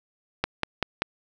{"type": "click train", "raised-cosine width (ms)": 0.3, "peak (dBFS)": -7, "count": 4, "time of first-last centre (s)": [0.44, 1.02], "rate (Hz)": 5.17, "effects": []}